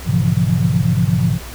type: tone cluster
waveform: sine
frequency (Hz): 103 / 124.2 / 142.5 / 167.5 / 175.8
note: G#2 / B2 / C#3 / E3 / F3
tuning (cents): -14 / +10 / +48 / +28 / +12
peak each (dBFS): -19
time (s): 0.05-1.39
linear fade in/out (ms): 50
effects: added 60 Hz sine -34 dBFS peak until 1.54 s + pink hiss -34 dBFS RMS until 1.54 s